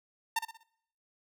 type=tone with echo; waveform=sawtooth; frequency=906 Hz; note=A#5; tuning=50 cents flat; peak=-23 dBFS; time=0.36-0.39 s; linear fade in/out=5 ms; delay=61 ms; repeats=4; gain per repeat=-8 dB; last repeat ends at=0.634 s; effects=noise-tail reverb RT60 0.8 s tail -26 dB re dry